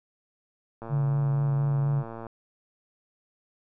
click train, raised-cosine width 1 ms, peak -25 dBFS, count 166, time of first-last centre 0.82-2.267 s, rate 114 Hz
sine tone with vibrato, 140.8 Hz, C#3, 27 cents sharp, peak -22 dBFS, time 0.89-2.04 s, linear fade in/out 50 ms, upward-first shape sine, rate 4.2 Hz, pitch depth 20 cents each way
effects none

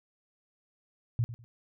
sine tone with echo, 117.4 Hz, A#2, 13 cents sharp, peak -24 dBFS, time 1.19-1.24 s, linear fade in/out 0 ms, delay 100 ms, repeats 2, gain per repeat -13 dB, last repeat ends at 1.44 s, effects none

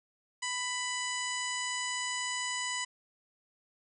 harmonic tone with a mistuned harmonic, 993 Hz, B5, 9 cents sharp, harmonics 1 / 2 / 3 / 4 / 5 / 6 / 7 / 8 / 9, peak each -39 / -37 / -40 / -46 / -43 / -50 / -40 / -43 / -48 dBFS, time 0.42-2.85 s, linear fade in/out 10 ms, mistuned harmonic 6, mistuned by +37 cents, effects none

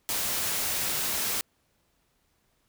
white noise, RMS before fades -29 dBFS, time 0.09-1.41 s, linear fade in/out 0 ms, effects pink hiss -71 dBFS RMS until 2.68 s

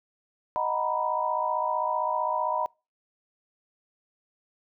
sine chord, B major seventh, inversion first, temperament equal, 622.3 / 740 / 932.3 / 987.8 Hz, D#5 / F#5 / A#5 / B5, 0 / 0 / 0 / 0 cents, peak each -31 / -34 / -30 / -28 dBFS, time 0.56-2.66 s, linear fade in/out 0 ms, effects noise-tail reverb RT60 0.3 s tail -26 dB re dry

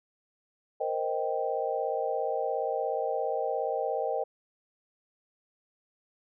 sine chord, C minor seventh, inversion third, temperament equal, 466.2 / 523.3 / 622.3 / 784 Hz, Bb4 / C5 / Eb5 / G5, 0 / 0 / 0 / 0 cents, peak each -33 dBFS, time 0.8-4.24 s, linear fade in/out 10 ms, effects none

